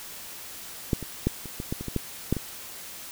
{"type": "clicks", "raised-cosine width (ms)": 3, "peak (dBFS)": [-9, -22, -9, -26, -19, -15, -21, -19, -12, -9, -17], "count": 11, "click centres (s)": [0.932, 1.027, 1.27, 1.457, 1.601, 1.725, 1.81, 1.883, 1.963, 2.326, 2.367], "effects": ["white hiss -41 dBFS RMS until 3.11 s"]}